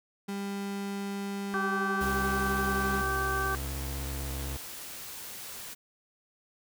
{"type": "tone", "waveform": "35% pulse", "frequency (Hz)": 199.1, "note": "G3", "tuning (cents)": 27, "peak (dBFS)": -31, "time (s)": [0.28, 3.02], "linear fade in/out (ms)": 10}
{"type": "harmonic tone", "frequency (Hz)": 386.6, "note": "G4", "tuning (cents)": -24, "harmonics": [1, 2, 3, 4], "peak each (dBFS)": [-36, -38, -32, -32], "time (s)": [1.54, 3.55], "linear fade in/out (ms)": 0}
{"type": "noise", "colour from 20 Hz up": "white", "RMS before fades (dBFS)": -42, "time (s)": [2, 5.75], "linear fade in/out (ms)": 20}
{"type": "tone with vibrato", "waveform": "35% pulse", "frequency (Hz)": 67.9, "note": "C#2", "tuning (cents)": -35, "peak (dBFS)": -32, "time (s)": [2.01, 4.57], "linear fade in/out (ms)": 5, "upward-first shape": "sine", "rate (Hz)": 16, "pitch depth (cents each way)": 56}
{"effects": []}